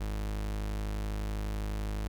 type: tone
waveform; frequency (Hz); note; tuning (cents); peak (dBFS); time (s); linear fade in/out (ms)
40% pulse; 51.91; G#1; 0; -31; 0-2.08; 10
effects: none